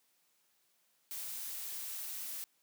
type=noise; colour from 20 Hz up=blue; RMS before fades=-42 dBFS; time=1.11-2.44 s; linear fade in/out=0 ms; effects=white hiss -74 dBFS RMS until 2.62 s + high-pass 150 Hz 12 dB/octave